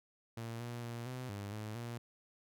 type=tone with pitch steps; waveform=sawtooth; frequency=115.2 / 119.6 / 117.8 / 127.1 / 100.9 / 107.5 / 118.3 Hz; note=A#2 / A#2 / A#2 / C3 / G#2 / A2 / A#2; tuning=-20 / +45 / +19 / -50 / -49 / -40 / +26 cents; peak=-37 dBFS; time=0.37-1.98 s; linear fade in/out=5 ms; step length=230 ms; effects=none